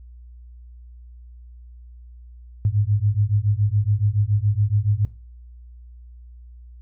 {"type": "beating tone pair", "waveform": "sine", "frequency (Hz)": [100.4, 107.5], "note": ["G2", "A2"], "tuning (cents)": [42, -40], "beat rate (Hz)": 7.1, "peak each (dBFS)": -20, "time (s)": [2.65, 5.05], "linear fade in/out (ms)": 0, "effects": ["noise-tail reverb RT60 0.3 s tail -17 dB re dry", "added 60 Hz sine -40 dBFS peak until 6.81 s"]}